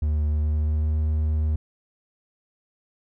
triangle tone with pitch glide, 75.3 to 77.15 Hz, D2 to D#2, +44 to -14 cents, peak -18 dBFS, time 0.02-1.56 s, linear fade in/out 5 ms, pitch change +42 cents, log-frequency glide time 0.26-0.95 s, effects none

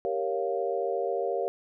sine chord, G half-diminished seventh, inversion none, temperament equal, 392 / 466.2 / 554.4 / 698.5 Hz, G4 / Bb4 / Db5 / F5, 0 / 0 / 0 / 0 cents, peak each -32 / -31 / -32 / -33 dBFS, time 0.05-1.48 s, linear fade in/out 0 ms, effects none

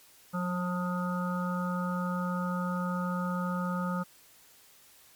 harmonic tone with a mistuned harmonic, 178.5 Hz, F3, 38 cents sharp, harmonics 1 / 3 / 5 / 7 / 8, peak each -30 / -39 / -41 / -36 / -43 dBFS, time 0.33-4.04 s, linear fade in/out 20 ms, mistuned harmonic 1, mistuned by +18 cents, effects white hiss -58 dBFS RMS until 5.15 s + MP3 96 kbps

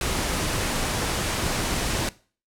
pink low-pass noise, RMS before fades -26 dBFS, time 0.01-2.09 s, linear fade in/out 2 ms, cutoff 11000 Hz, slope 24 dB/octave, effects noise-tail reverb RT60 0.4 s tail -20 dB re dry

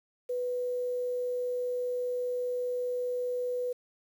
sine tone with quantisation, 495 Hz, B4, 4 cents sharp, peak -29 dBFS, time 0.29-3.73 s, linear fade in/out 10 ms, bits 9, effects none

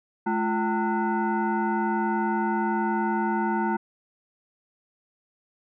sine tone with frequency modulation, 345.3 Hz, F4, 20 cents flat, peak -22 dBFS, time 0.26-3.77 s, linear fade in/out 10 ms, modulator 560 Hz, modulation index 1.6, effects none

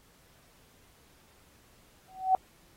sine tone with exponential growth, 754 Hz, F#5, 32 cents sharp, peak -17 dBFS, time 2.08-2.35 s, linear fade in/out 1 ms, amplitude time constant 58 ms, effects pink hiss -62 dBFS RMS until 2.76 s + AAC 48 kbps

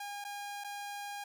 sawtooth tone with dropouts, 813 Hz, G#5, 37 cents flat, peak -36 dBFS, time 0-1.24 s, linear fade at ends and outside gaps 5 ms, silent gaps 0.242-0.248 / 0.639-0.644 s, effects none

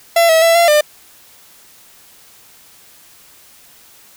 45% pulse tone with pitch steps, 675 / 646 / 666 / 683 / 599 Hz, E5 / E5 / E5 / F5 / D5, +41 / -35 / +18 / -39 / +34 cents, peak -8 dBFS, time 0.16-0.81 s, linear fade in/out 5 ms, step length 130 ms, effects white hiss -45 dBFS RMS until 4.16 s

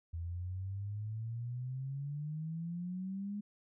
sine exponential sweep, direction up, 82.41 to 208.1 Hz, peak -37 dBFS, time 0.13-3.41 s, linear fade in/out 10 ms, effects none

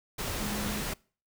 sine tone in noise, 207.7 Hz, G#3, in tune, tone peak -35 dBFS, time 0.4-0.81 s, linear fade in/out 10 ms, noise pink, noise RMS -34 dBFS, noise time 0.18-0.94 s, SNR -4 dB, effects noise-tail reverb RT60 0.4 s tail -24 dB re dry

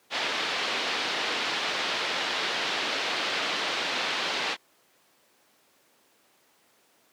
white low-pass noise, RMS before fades -29 dBFS, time 0.1-4.57 s, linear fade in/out 50 ms, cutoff 4100 Hz, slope 24 dB/octave, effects pink hiss -63 dBFS RMS until 7.12 s + high-pass 300 Hz 12 dB/octave

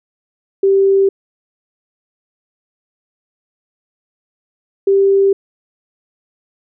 sine tone pair in turn, 390.6 / 392.8 Hz, G4 / G4, -6 / +4 cents, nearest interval unison, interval 10 cents, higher second, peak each -8 dBFS, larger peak neither, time 0.63-1.09 / 4.87-5.33 s, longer neither, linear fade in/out 5 ms, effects none

